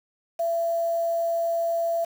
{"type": "tone with quantisation", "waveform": "sine", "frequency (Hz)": 672, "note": "E5", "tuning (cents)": 33, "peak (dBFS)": -22, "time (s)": [0.39, 2.05], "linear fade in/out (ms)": 10, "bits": 7, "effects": []}